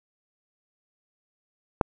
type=click; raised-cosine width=1 ms; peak=-5 dBFS; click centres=1.812 s; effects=none